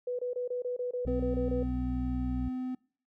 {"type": "tone bursts", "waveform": "sine", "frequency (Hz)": 493.9, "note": "B4", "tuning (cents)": 0, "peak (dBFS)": -30, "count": 11, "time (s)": [0.07, 1.63], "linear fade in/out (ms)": 5, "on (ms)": 120, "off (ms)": 24}
{"type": "harmonic tone", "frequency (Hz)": 61, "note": "B1", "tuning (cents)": -21, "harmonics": [1, 2, 3], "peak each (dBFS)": [-33, -39, -43], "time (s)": [1.05, 2.49], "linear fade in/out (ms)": 5}
{"type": "tone", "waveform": "triangle", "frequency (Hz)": 255, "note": "C4", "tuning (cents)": -44, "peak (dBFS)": -30, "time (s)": [1.07, 2.75], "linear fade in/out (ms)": 5}
{"effects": ["noise-tail reverb RT60 0.5 s tail -25 dB re dry"]}